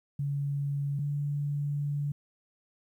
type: tone pair in turn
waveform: sine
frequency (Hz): 141.7 / 144.43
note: C#3 / D3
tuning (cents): +38 / -29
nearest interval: unison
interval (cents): 33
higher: second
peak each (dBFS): -28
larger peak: neither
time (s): 0.19-0.99 / 0.99-2.12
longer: second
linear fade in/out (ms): 5
effects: 11-bit